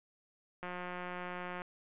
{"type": "click train", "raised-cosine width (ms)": 0.5, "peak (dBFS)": -27, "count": 178, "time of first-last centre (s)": [0.63, 1.619], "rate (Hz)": 179, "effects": ["resampled to 8000 Hz"]}